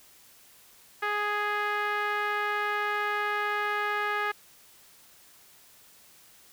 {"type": "tone with low-pass filter", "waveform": "5% pulse", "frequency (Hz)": 415.6, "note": "G#4", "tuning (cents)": 1, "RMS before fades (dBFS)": -29, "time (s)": [1.02, 4.32], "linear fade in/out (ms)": 10, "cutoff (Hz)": 1600, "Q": 1.8, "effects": ["white hiss -56 dBFS RMS until 6.52 s"]}